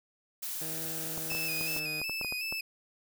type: noise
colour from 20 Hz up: blue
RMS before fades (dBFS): -37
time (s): 0.42-1.8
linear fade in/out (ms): 10
type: tone with pitch glide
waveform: 15% pulse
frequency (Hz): 160 to 153.75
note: D#3 to D#3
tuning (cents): +49 to -20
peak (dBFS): -35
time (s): 0.61-2.01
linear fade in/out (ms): 5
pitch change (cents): -69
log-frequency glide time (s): 1.68-1.8
type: clicks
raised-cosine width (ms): 1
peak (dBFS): -26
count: 11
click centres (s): 1.178 / 1.318 / 1.35 / 1.611 / 1.765 / 2.016 / 2.096 / 2.213 / 2.247 / 2.324 / 2.525
type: tone with vibrato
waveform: 30% pulse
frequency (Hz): 2559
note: D#7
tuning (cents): +48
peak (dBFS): -30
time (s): 1.3-2.61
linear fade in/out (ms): 5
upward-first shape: square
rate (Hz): 2.7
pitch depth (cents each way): 46
effects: none